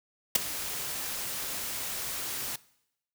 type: noise with ADSR envelope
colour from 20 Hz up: white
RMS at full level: -18 dBFS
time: 0.35-2.56 s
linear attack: 8 ms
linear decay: 8 ms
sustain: -17 dB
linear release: 4 ms
effects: noise-tail reverb RT60 0.8 s tail -21 dB re dry